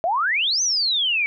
sine exponential two-way sweep, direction up then down, 637 to 6272 to 2245 Hz, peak -18 dBFS, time 0.04-1.26 s, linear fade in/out 0 ms, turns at 0.62 s, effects none

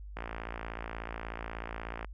click train, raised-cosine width 0.5 ms, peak -23 dBFS, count 107, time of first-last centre 0.17-2.046 s, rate 56.5 Hz, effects added 50 Hz sine -42 dBFS peak until 2.13 s

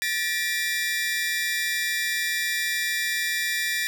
sawtooth tone cluster, 1758 / 1925 / 2364 Hz, A6 / B6 / D7, -2 / -45 / +11 cents, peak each -24 / -25 / -27 dBFS, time 0.02-3.87 s, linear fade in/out 0 ms, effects none

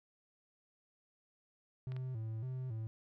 triangle tone with vibrato, 119.7 Hz, A#2, 46 cents sharp, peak -36 dBFS, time 1.87-2.87 s, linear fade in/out 0 ms, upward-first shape square, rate 1.8 Hz, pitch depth 130 cents each way
clicks, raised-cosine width 0.3 ms, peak -37 dBFS, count 2, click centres 1.92 / 1.965 s
effects none

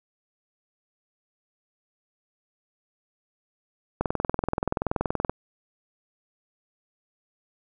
click train, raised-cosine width 1 ms, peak -10 dBFS, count 28, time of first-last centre 4.01-5.296 s, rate 21 Hz, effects none

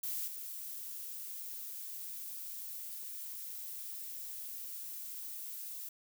violet noise with level steps, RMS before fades -38 / -44 dBFS, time 0.03-5.89 s, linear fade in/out 5 ms, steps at 0.27 s, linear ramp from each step 10 ms, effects none

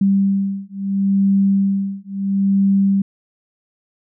sine beating tone pair, 196 / 196.74 Hz, G3 / G3, 0 / +7 cents, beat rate 0.74 Hz, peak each -17 dBFS, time 0.01-3.02 s, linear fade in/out 5 ms, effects none

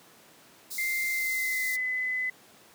white high-pass noise, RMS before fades -37 dBFS, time 0.7-1.77 s, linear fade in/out 20 ms, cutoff 3700 Hz, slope 96 dB/octave
sine tone with pitch glide, 2093 to 2016 Hz, C7 to B6, 0 to +35 cents, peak -27 dBFS, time 0.78-2.3 s, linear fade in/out 5 ms, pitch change -65 cents, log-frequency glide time 1.08-1.8 s
effects pink hiss -55 dBFS RMS until 2.74 s + high-pass 200 Hz 12 dB/octave

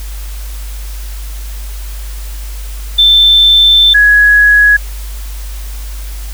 sine tone pair in turn, 3545 / 1673 Hz, A7 / G#6, +12 / +12 cents, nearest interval octave + minor second, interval 1300 cents, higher first, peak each -3 dBFS, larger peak neither, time 2.98-3.94 / 3.94-4.77 s, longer first, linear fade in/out 10 ms, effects added 50 Hz sine -20 dBFS peak until 6.33 s + white hiss -33 dBFS RMS until 6.33 s

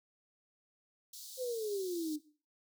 pink high-pass noise, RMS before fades -49 dBFS, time 1.13-2.16 s, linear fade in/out 5 ms, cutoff 3800 Hz, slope 48 dB/octave
sine exponential sweep, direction down, 523.3 to 290.7 Hz, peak -34 dBFS, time 1.37-2.2 s, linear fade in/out 50 ms
effects noise-tail reverb RT60 0.4 s tail -17 dB re dry

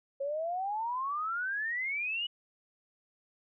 sine exponential sweep, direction up, 541 to 2960 Hz, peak -31 dBFS, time 0.2-2.27 s, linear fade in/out 10 ms, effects none

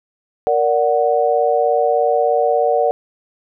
sine chord, Bb augmented, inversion none, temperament equal with one note detuned, 466.2 / 582.9 / 740 Hz, Bb4 / D5 / F#5, 0 / -13 / 0 cents, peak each -17 dBFS, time 0.47-2.91 s, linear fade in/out 0 ms, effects none

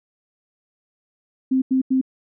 sine tone bursts, 261.6 Hz, C4, in tune, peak -15 dBFS, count 3, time 1.51-2.014 s, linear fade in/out 10 ms, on 110 ms, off 87 ms, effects none

